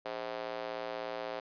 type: tone with high-pass filter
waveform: square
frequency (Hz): 58.27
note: A#1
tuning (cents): 0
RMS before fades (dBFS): -39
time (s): 0.05-1.4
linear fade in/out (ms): 5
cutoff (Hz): 550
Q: 2.3
effects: resampled to 11025 Hz